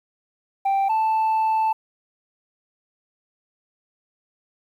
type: tone pair in turn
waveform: sine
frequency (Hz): 784 / 880.2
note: G5 / A5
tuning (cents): 0 / 0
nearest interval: major second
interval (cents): 200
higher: second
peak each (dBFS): -15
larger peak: neither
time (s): 0.65-0.89 / 0.89-1.73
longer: second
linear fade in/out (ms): 10
effects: tanh soft clip ceiling -17 dBFS + 9-bit